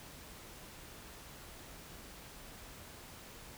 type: silence
effects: pink hiss -52 dBFS RMS until 3.57 s